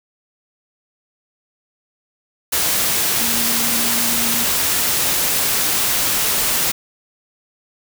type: tone in noise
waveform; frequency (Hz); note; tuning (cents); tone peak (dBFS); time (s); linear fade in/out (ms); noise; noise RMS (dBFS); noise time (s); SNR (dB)
sine; 233.5; A#3; +3; -27; 3.2-4.45; 10; white; -18; 2.52-6.72; -12
effects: none